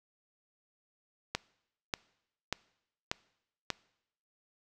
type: click train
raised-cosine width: 0.2 ms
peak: -13 dBFS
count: 5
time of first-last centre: 1.35-3.703 s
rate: 1.7 Hz
effects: noise-tail reverb RT60 0.8 s tail -23 dB re dry